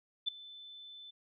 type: tone with ADSR envelope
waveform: sine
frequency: 3520 Hz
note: A7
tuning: in tune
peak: -27 dBFS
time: 0.26-1.11 s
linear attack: 23 ms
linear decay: 6 ms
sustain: -21 dB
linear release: 11 ms
effects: none